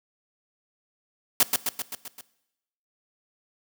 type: noise with echo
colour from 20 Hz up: white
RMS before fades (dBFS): -18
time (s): 1.4-1.43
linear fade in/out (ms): 2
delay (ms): 130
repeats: 6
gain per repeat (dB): -4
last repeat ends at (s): 2.21
effects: noise-tail reverb RT60 0.9 s tail -19 dB re dry + high-pass 100 Hz 12 dB/octave